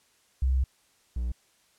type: tone pair in turn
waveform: sine / triangle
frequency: 65.2 / 60.17 Hz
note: C2 / B1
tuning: -5 / -44 cents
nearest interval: minor second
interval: 139 cents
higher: first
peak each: -21 / -25 dBFS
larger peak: first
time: 0.42-0.64 / 1.16-1.32 s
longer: first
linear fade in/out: 5 ms
effects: white hiss -65 dBFS RMS until 1.78 s + low-pass 10000 Hz 12 dB/octave